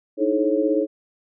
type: tone cluster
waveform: sine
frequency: 304.1 / 320.5 / 428.2 / 544 Hz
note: D#4 / E4 / A4 / C#5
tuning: -40 / -49 / -47 / -33 cents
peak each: -23 dBFS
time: 0.17-0.87 s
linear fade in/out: 50 ms
effects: none